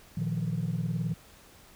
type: chord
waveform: sine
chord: Bb suspended fourth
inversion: none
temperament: equal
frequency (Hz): 116.54 / 155.56 / 174.61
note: Bb2 / Eb3 / F3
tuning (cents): 0 / 0 / 0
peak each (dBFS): -32 / -30 / -31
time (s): 0.17-1.14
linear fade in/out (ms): 5
effects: tanh soft clip ceiling -23 dBFS + pink hiss -55 dBFS RMS until 1.75 s